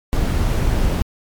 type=noise; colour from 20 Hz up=brown; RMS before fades=-17 dBFS; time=0.13-1.02 s; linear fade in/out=0 ms; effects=MP3 96 kbps